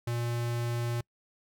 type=tone; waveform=square; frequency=118.8 Hz; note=A#2; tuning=33 cents sharp; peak=-30 dBFS; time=0.07-1.01 s; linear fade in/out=5 ms; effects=noise-tail reverb RT60 0.1 s tail -26 dB re dry